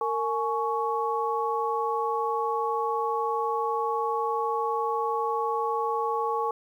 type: tone cluster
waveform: sine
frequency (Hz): 459.3 / 845 / 1113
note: A#4 / G#5 / C#6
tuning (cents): -26 / +30 / +7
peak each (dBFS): -29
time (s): 0.01-6.51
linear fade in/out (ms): 2
effects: 10-bit